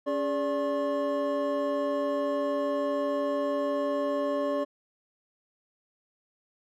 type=tone cluster; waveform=triangle; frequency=279.2 / 413.2 / 580 / 1078 Hz; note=C#4 / G#4 / D5 / C#6; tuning=+13 / -9 / -22 / -49 cents; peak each=-30 / -34 / -26 / -34 dBFS; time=0.06-4.65 s; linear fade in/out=20 ms; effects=none